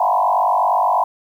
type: tone with frequency modulation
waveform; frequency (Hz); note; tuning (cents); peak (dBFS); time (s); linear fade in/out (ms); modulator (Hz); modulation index
sine; 849; G#5; +38; -13; 0-1.04; 5; 48.5; 3.7
effects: 8-bit